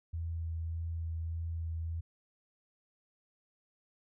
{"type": "tone with vibrato", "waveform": "sine", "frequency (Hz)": 82.41, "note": "E2", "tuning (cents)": 0, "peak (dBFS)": -34, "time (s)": [0.13, 2.01], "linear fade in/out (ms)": 10, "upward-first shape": "sine", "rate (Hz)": 1.7, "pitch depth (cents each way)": 13, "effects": []}